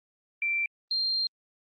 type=tone pair in turn; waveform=sine; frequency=2349 / 4185 Hz; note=D7 / C8; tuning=0 / 0 cents; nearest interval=minor seventh; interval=1000 cents; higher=second; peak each=-25 dBFS; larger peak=neither; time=0.42-0.66 / 0.91-1.27 s; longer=second; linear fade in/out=2 ms; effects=Opus 32 kbps